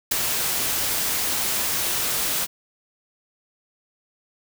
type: noise with ADSR envelope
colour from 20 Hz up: white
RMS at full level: -17 dBFS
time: 0.11-2.47 s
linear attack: 11 ms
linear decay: 4 ms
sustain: -7 dB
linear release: 34 ms
effects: none